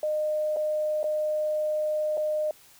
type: tone with dropouts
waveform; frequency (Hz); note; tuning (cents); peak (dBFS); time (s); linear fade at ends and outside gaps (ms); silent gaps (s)
sine; 611; D#5; -32; -24; 0.03-2.51; 2; 0.563-0.568 / 1.031-1.041 / 2.172-2.176
effects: white hiss -55 dBFS RMS until 2.79 s

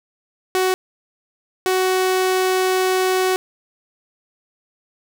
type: tone bursts at uneven times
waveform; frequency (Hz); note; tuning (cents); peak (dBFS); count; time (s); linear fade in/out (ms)
sawtooth; 372.9; F#4; +14; -12; 2; 0.55-0.74 / 1.66-3.36; 0
effects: none

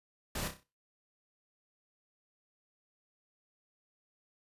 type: noise with echo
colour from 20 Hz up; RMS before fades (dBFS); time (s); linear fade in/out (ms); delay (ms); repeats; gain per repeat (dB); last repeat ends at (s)
pink; -37; 0.35-0.48; 5; 31; 5; -7; 0.635
effects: noise-tail reverb RT60 0.3 s tail -18 dB re dry + resampled to 32000 Hz

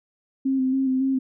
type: tone with vibrato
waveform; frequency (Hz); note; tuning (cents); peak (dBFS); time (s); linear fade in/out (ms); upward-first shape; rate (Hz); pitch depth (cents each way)
sine; 263.7; C4; +14; -19; 0.45-1.19; 10; square; 3.6; 24
effects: none

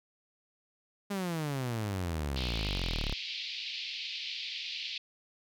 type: exponential sweep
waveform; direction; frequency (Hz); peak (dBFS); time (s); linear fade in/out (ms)
sawtooth; down; 205.5 to 33.28; -28; 1.1-3.14; 10
type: band-pass noise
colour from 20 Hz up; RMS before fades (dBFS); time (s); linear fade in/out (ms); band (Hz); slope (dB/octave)
white; -39; 2.36-4.98; 5; 2300 to 4600; 48
effects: none

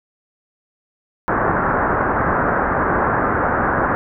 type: low-pass noise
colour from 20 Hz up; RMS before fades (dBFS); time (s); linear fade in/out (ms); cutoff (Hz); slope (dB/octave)
white; -18; 1.28-3.95; 0; 1600; 48
effects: none

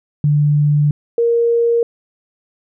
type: tone pair in turn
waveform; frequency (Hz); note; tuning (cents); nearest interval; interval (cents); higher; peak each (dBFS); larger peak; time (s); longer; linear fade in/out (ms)
sine; 147.4 / 468; D3 / A#4; +7 / +7; octave + minor sixth; 2000; second; -10 / -11; first; 0.24-0.91 / 1.18-1.83; first; 2
effects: none

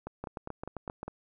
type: two click trains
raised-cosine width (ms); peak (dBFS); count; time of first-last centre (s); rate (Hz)
1; -24 / -23; 6 / 7; 0.07-1.08 / 0.24-1.031; 4.95 / 7.59
effects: none

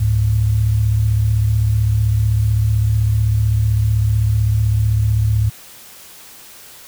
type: tone pair together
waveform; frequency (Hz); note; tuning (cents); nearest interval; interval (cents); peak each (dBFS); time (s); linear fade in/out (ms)
sine; 71.8 / 107.58; D2 / A2; -39 / -39; perfect fifth; 700; -19 / -13; 0-5.5; 10
effects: white hiss -40 dBFS RMS until 6.87 s

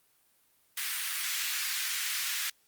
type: high-pass noise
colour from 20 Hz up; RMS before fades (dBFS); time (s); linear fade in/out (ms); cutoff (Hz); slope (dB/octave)
pink; -33; 0.77-2.5; 5; 1600; 24
effects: white hiss -68 dBFS RMS until 2.67 s + Opus 32 kbps

